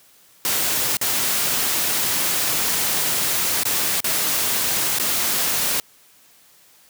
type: noise with dropouts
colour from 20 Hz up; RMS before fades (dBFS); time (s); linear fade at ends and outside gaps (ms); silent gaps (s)
white; -21; 0.45-5.8; 1; 0.97-1.013 / 3.634-3.653 / 4.004-4.043 / 4.986-4.997
effects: white hiss -53 dBFS RMS until 6.89 s + high-pass 80 Hz 12 dB/octave